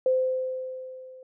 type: tone with level ramp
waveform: sine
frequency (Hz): 516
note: C5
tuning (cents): -24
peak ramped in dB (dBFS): -18 to -44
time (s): 0.06-1.23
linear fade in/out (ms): 2
effects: none